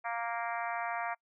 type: harmonic tone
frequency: 233.1 Hz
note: A#3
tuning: in tune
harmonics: 3 / 4 / 5 / 6 / 7 / 8 / 9 / 10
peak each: -37 / -39 / -41 / -43 / -44 / -45 / -46 / -47 dBFS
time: 0.04-1.15 s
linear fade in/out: 20 ms
effects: noise-tail reverb RT60 0.1 s tail -26 dB re dry